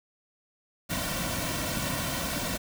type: noise with comb filter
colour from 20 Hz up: pink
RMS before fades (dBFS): -31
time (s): 0.89-2.58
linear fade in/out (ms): 20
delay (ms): 2.4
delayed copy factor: -0.7
effects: none